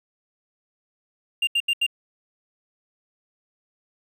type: tone bursts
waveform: triangle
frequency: 2794 Hz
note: F7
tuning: in tune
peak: -17 dBFS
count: 4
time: 1.42-1.865 s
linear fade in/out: 5 ms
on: 52 ms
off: 79 ms
effects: none